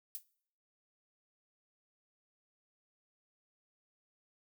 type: noise with exponential decay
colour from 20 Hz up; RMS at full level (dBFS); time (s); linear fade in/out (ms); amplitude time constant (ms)
violet; -37; 0.15-0.24; 0; 18
effects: noise-tail reverb RT60 0.6 s tail -21 dB re dry